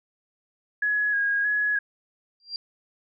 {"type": "tone with vibrato", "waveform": "sine", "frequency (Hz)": 1661.2, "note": "G#6", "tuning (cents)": 0, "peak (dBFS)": -21, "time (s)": [0.82, 1.79], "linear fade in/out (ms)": 5, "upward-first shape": "square", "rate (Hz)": 1.6, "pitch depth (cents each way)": 24}
{"type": "tone with exponential growth", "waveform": "sine", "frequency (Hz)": 4747, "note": "D8", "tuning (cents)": 18, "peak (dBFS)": -25, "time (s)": [2.4, 2.56], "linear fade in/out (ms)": 1, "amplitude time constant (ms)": 33}
{"effects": []}